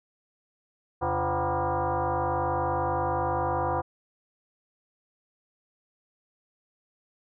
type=tone with frequency modulation; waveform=sine; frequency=132.2 Hz; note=C3; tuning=18 cents sharp; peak=-24 dBFS; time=1.01-3.82 s; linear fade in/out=20 ms; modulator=214 Hz; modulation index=4.8; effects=none